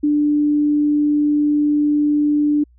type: tone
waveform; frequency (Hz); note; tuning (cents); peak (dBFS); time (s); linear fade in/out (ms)
sine; 295.5; D4; +11; -13; 0.03-2.64; 10
effects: added 60 Hz sine -48 dBFS peak until 2.78 s